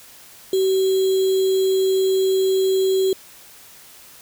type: tone with sample-and-hold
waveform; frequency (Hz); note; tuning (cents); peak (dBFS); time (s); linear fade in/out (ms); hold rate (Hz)
sine; 380.9; G4; -50; -15; 0.53-3.13; 2; 3675
effects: white hiss -45 dBFS RMS until 4.21 s